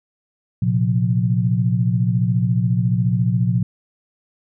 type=chord; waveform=sine; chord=Bb suspended second; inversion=none; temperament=equal with one note detuned; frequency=116.54 / 130.81 / 177.77 Hz; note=Bb2 / C3 / F3; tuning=0 / 0 / +31 cents; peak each=-18 / -21 / -20 dBFS; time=0.62-3.63 s; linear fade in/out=5 ms; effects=none